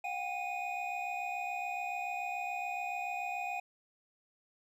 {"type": "tone cluster", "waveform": "triangle", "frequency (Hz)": [721, 788, 2481], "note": ["F#5", "G5", "D#7"], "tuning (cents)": [-45, 9, -6], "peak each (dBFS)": [-37, -38, -38], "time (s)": [0.04, 3.6], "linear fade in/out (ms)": 5, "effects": []}